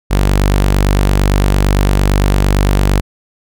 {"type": "tone", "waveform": "sawtooth", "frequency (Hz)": 48.83, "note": "G1", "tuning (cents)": -6, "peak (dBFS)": -5, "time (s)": [0.1, 3.01], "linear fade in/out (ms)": 20, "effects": []}